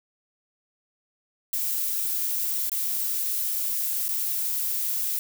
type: noise with dropouts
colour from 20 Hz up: violet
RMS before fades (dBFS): -27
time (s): 1.53-5.19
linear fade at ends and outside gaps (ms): 1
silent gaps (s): 2.696-2.717 / 4.082-4.089
effects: none